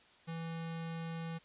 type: tone with notch filter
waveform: square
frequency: 164.81 Hz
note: E3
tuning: in tune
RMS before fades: -41 dBFS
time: 0.27-1.39 s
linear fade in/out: 20 ms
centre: 330 Hz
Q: 1.1
effects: white hiss -63 dBFS RMS until 1.44 s + resampled to 8000 Hz